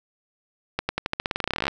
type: accelerating click train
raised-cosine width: 0.3 ms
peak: -8 dBFS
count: 22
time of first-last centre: 0.79-1.681 s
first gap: 100 ms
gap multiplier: 0.9
effects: none